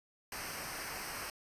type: noise with comb filter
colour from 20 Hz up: pink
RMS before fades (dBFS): -42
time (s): 0.32-1.3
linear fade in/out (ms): 2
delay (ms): 0.28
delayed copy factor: -0.7
effects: resampled to 32000 Hz